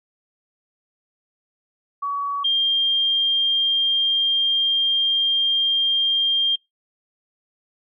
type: tone pair in turn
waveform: sine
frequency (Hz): 1131 / 3199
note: C#6 / G7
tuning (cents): +34 / +34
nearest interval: octave + tritone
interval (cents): 1800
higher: second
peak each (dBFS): -22 / -16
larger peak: second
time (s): 2.02-2.44 / 2.44-6.56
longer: second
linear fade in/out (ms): 10
effects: noise-tail reverb RT60 0.2 s tail -24 dB re dry